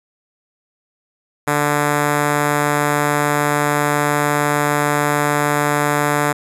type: tone with notch filter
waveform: 5% pulse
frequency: 146.83 Hz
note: D3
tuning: in tune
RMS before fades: -17 dBFS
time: 1.47-6.33 s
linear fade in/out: 10 ms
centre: 4400 Hz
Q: 1.6
effects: resampled to 32000 Hz